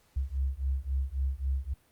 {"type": "beating tone pair", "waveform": "sine", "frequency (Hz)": [65.41, 69.11], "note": ["C2", "C#2"], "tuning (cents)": [0, -5], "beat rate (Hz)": 3.7, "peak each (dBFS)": [-31, -31], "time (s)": [0.16, 1.74], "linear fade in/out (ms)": 10, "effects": ["pink hiss -66 dBFS RMS until 1.91 s", "Opus 48 kbps"]}